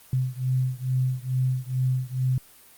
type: beating tone pair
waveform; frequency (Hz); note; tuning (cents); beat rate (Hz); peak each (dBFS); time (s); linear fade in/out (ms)
sine; 127.8 / 130.1; C3 / C3; -40 / -9; 2.3; -25 / -26; 0.13-2.38; 2
effects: white hiss -52 dBFS RMS until 2.77 s + Opus 32 kbps